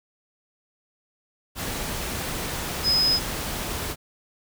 sine tone in noise, 5060 Hz, D#8, 28 cents sharp, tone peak -18 dBFS, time 2.83-3.2 s, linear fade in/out 50 ms, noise pink, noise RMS -30 dBFS, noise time 1.55-3.96 s, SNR +9 dB, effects none

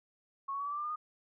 sine tone with pitch steps, 1098 / 1115.9 / 1134.1 / 1152.6 / 1171.4 / 1190.5 / 1209.9 / 1229.6 Hz, C#6 / C#6 / C#6 / D6 / D6 / D6 / D#6 / D#6, -17 / +11 / +39 / -33 / -5 / +23 / -49 / -21 cents, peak -34 dBFS, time 0.48-0.96 s, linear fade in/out 10 ms, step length 60 ms, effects none

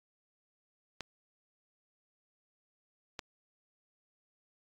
clicks, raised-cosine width 0.2 ms, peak -20 / -21 dBFS, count 2, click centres 1.007 / 3.192 s, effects AAC 48 kbps

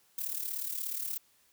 violet noise with amplitude modulation, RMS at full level -33 dBFS, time 0.18-1.18 s, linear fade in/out 5 ms, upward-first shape sine, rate 36.8 Hz, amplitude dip 70%, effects white hiss -67 dBFS RMS until 1.52 s

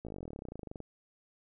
slowing click train, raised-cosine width 2 ms, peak -29 dBFS, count 27, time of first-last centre 0.05-0.803 s, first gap 17 ms, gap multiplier 1.04, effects none

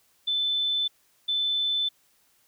sine tone pair in turn, 3520 / 3520 Hz, A7 / A7, 0 / 0 cents, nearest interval unison, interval 0 cents, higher neither, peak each -23 dBFS, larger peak neither, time 0.27-0.88 / 1.28-1.89 s, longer neither, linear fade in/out 10 ms, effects white hiss -65 dBFS RMS until 2.47 s

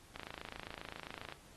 click train, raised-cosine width 0.3 ms, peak -28 dBFS, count 33, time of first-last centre 0.16-1.324 s, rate 27.5 Hz, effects pink hiss -61 dBFS RMS until 1.56 s + AAC 32 kbps

